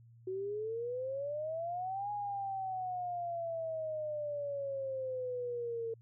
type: exponential two-way sweep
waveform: sine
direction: up then down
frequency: 370 to 830.6 to 451.6 Hz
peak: -35 dBFS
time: 0.27-5.94 s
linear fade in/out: 5 ms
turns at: 2.11 s
effects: added 116 Hz sine -56 dBFS peak until 6.01 s